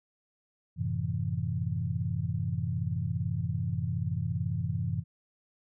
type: chord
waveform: sine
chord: F# half-diminished seventh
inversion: none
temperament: equal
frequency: 92.5 / 110 / 130.81 / 164.81 Hz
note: F#2 / A2 / C3 / E3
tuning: 0 / 0 / 0 / 0 cents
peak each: -34 dBFS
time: 0.76-5.04 s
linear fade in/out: 50 ms
effects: none